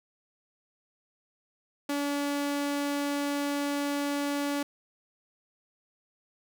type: tone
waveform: sawtooth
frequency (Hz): 286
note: D4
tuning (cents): -46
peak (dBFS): -24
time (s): 1.89-4.63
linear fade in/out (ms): 5
effects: none